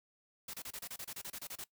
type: noise bursts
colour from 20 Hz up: white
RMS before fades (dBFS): -44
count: 14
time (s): 0.48-1.641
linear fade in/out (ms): 5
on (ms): 56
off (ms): 29
effects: noise-tail reverb RT60 0.1 s tail -19 dB re dry